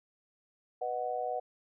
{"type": "chord", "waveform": "sine", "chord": "B major", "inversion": "none", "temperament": "just", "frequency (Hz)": [493.9, 617.4, 740.8], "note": ["B4", "D#5", "F#5"], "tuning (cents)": [0, -14, 2], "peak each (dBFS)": [-37, -38, -34], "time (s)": [0.81, 1.4], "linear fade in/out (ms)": 10, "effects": []}